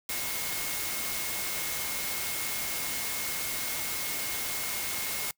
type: tone in noise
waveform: sine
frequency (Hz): 2157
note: C#7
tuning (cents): -48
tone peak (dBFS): -41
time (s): 0.09-5.31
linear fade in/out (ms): 2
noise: white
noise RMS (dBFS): -33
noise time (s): 0.09-5.31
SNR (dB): -11
effects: noise-tail reverb RT60 0.1 s tail -24 dB re dry